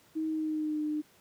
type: tone with pitch glide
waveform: sine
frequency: 316.1 to 302.7 Hz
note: D#4 to D#4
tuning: +27 to -48 cents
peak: -29 dBFS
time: 0.15-1.02 s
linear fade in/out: 20 ms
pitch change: -75 cents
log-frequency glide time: 0.27-0.82 s
effects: pink hiss -62 dBFS RMS until 1.2 s + high-pass 100 Hz 12 dB/octave